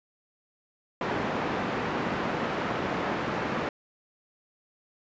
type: band-pass noise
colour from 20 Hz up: pink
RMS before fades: -30 dBFS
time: 1.01-3.69 s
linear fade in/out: 2 ms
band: 180 to 1800 Hz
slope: 12 dB/octave
effects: resampled to 16000 Hz